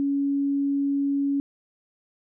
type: tone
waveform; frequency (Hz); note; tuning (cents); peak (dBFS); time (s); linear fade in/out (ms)
sine; 280; C#4; +18; -21; 0-1.4; 0
effects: none